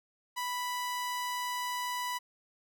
sawtooth tone, 987.8 Hz, B5, in tune, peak -29 dBFS, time 0.36-2.19 s, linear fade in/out 20 ms, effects none

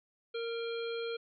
harmonic tone with a mistuned harmonic, 462.7 Hz, A#4, 13 cents flat, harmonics 1 / 3 / 5 / 7 / 9, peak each -35 / -45 / -47 / -47 / -49 dBFS, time 0.34-1.17 s, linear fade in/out 10 ms, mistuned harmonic 5, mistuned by +49 cents, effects none

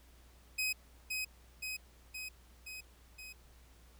sawtooth tone with echo, 2524 Hz, D#7, 24 cents sharp, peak -29 dBFS, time 0.58-0.73 s, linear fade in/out 10 ms, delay 520 ms, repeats 5, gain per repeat -3 dB, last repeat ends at 3.33 s, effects added 60 Hz sine -59 dBFS peak until 3.99 s + pink hiss -65 dBFS RMS until 3.99 s

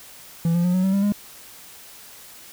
triangle tone with pitch steps, 167 / 172.79 / 178.78 / 184.98 / 191.39 / 198.02 / 204.9 Hz, E3 / F3 / F3 / F#3 / G3 / G3 / G#3, +23 / -18 / +41 / 0 / -41 / +18 / -23 cents, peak -15 dBFS, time 0.45-1.122 s, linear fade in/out 2 ms, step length 96 ms, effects white hiss -44 dBFS RMS until 2.52 s

